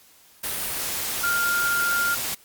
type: tone in noise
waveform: sine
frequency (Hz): 1400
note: F6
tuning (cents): +4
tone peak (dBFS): -21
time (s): 1.23-2.15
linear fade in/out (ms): 10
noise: white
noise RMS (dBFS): -28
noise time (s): 0.43-2.35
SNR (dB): +4
effects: white hiss -54 dBFS RMS until 2.44 s + Opus 48 kbps

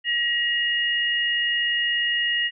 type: tone pair together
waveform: sine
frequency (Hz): 1904 / 2861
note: A#6 / F7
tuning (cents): +36 / +41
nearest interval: perfect fifth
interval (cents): 705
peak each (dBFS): -23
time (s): 0.04-2.51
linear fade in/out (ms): 50
effects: none

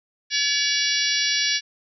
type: harmonic tone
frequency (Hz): 570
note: C#5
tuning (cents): +48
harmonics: 3 / 4 / 5 / 6 / 7 / 8 / 9 / 10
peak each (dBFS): -28 / -28 / -28 / -28 / -28 / -28 / -28 / -28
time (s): 0.3-1.61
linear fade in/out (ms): 50
effects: none

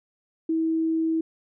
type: tone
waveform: sine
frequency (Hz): 323.4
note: E4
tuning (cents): -33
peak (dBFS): -21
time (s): 0.49-1.21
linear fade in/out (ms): 5
effects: none

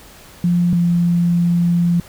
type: tone pair in turn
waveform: sine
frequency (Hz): 174.61 / 172.6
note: F3 / F3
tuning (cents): 0 / -20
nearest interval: unison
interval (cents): 20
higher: first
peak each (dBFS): -12 / -12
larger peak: neither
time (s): 0.44-0.73 / 0.73-2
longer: second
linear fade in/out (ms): 2
effects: pink hiss -42 dBFS RMS until 2.08 s

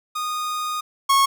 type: tone pair in turn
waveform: 45% pulse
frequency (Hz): 1234 / 1096.5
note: D#6 / C#6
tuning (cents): -15 / -19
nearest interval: major second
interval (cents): 204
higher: first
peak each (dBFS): -24 / -14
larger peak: second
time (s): 0.15-0.81 / 1.09-1.26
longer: first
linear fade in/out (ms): 10
effects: none

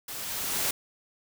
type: noise with level ramp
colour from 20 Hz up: white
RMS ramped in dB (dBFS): -38 to -27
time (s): 0.08-0.71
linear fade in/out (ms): 5
effects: none

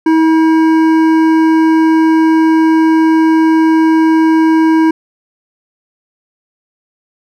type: tone with hard clipping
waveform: sine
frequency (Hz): 320.9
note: E4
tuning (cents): -46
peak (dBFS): -8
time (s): 0.06-4.91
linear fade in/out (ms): 5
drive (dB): 11
effects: none

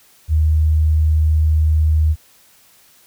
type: tone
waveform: sine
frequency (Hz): 77.8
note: D#2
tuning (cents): 0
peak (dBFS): -11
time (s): 0.28-2.16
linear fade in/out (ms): 50
effects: white hiss -51 dBFS RMS until 3.06 s

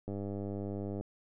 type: click train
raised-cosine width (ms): 2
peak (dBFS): -26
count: 94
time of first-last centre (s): 0.08-1.01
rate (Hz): 100
effects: none

